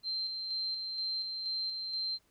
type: tone with tremolo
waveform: sine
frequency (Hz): 4135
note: C8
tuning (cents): -21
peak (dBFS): -32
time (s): 0.03-2.19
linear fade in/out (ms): 50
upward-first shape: square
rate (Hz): 2.1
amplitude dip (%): 35
effects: pink hiss -71 dBFS RMS until 2.3 s